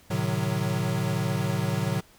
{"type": "chord", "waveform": "square", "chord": "A diminished seventh", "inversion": "none", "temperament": "equal with one note detuned", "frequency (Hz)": [110, 130.81, 152.19, 185], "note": ["A2", "C3", "Eb3", "Gb3"], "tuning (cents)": [0, 0, -38, 0], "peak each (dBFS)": -31, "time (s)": [0.1, 2.01], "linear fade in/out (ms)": 10, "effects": ["pink hiss -56 dBFS RMS until 2.18 s"]}